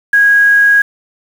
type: tone with quantisation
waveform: sine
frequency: 1647 Hz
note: G#6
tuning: 15 cents flat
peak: -5 dBFS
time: 0.13-0.82 s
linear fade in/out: 5 ms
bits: 5
effects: none